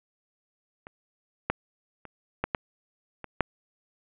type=clicks; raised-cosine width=0.5 ms; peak=-27 / -9 / -26 / -11 / -10 / -22 / -6 dBFS; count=7; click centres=0.869 / 1.5 / 2.053 / 2.44 / 2.548 / 3.243 / 3.407 s; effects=resampled to 8000 Hz + 8-bit